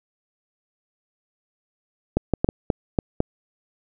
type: clicks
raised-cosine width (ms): 2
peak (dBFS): -5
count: 7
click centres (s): 2.17 / 2.337 / 2.445 / 2.489 / 2.702 / 2.988 / 3.204
effects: none